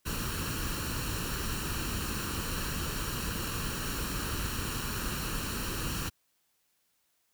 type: noise with comb filter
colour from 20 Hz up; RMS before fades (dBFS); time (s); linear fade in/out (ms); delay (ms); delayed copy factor
pink; -34; 0.05-6.1; 20; 0.71; +0.65
effects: white hiss -74 dBFS RMS until 7.33 s